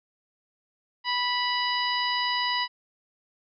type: harmonic tone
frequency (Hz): 984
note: B5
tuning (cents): -7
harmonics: 1 / 2 / 3 / 4 / 5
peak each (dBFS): -28 / -30 / -31 / -34 / -32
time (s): 1.04-2.68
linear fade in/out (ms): 50
effects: none